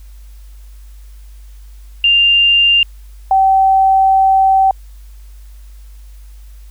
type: tone pair in turn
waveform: sine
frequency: 2794 / 770.1 Hz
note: F7 / G5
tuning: 0 / -31 cents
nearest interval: octave + minor seventh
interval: 2231 cents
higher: first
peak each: -7 dBFS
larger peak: neither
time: 2.04-2.83 / 3.31-4.71 s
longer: second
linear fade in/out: 2 ms
effects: added 50 Hz sine -33 dBFS peak until 6.7 s + white hiss -52 dBFS RMS until 6.7 s